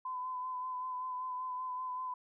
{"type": "tone with vibrato", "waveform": "sine", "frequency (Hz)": 1013, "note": "B5", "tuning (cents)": 44, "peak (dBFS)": -36, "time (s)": [0.05, 2.14], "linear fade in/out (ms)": 5, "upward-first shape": "sine", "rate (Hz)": 5.2, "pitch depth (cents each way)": 23, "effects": []}